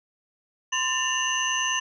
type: tone cluster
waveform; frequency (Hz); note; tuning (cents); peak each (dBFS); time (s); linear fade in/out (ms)
sine; 1030 / 1788 / 2775 / 2904 / 6140; C6 / A6 / F7 / F#7 / G8; -28 / +27 / -12 / -33 / -37; -29; 0.72-1.8; 10
effects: tanh soft clip ceiling -13 dBFS